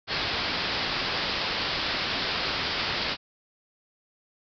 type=low-pass noise; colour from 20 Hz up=white; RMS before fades=-29 dBFS; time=0.07-3.17 s; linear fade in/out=50 ms; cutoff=5100 Hz; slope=96 dB/octave; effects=none